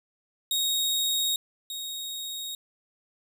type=tone pair in turn; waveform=sawtooth; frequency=3757 / 3757 Hz; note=A#7 / A#7; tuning=+13 / +13 cents; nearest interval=unison; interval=0 cents; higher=neither; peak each=-21 / -30 dBFS; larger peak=first; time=0.51-1.36 / 1.7-2.55 s; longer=neither; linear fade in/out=2 ms; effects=none